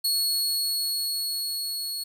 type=tone with level ramp; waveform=sawtooth; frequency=4351 Hz; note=C#8; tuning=33 cents flat; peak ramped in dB=-19 to -27 dBFS; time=0.04-2.04 s; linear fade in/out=10 ms; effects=10-bit